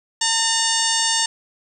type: harmonic tone with a mistuned harmonic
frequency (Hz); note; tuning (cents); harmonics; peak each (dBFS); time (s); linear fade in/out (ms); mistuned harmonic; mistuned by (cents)
905; A5; +48; 1 / 2 / 3 / 4 / 5 / 6 / 7 / 8 / 9; -26 / -26 / -26 / -26 / -26 / -26 / -26 / -26 / -26; 0.21-1.26; 5; 3; +95
effects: 8-bit